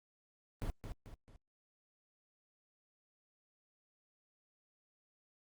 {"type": "noise with echo", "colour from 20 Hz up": "brown", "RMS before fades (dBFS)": -37, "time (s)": [0.62, 0.7], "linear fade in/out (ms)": 0, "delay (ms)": 220, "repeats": 3, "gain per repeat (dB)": -7, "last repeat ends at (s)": 1.36, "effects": ["Opus 32 kbps"]}